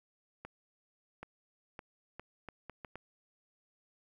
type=accelerating click train; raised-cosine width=0.5 ms; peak=-29 dBFS; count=8; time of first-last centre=0.45-2.956 s; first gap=780 ms; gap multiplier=0.72; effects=10-bit